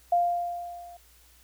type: tone with level ramp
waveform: sine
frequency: 698.5 Hz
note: F5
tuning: in tune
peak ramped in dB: -18 to -44 dBFS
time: 0.12-0.97 s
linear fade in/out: 5 ms
effects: added 60 Hz sine -59 dBFS peak until 1.43 s + white hiss -59 dBFS RMS until 1.43 s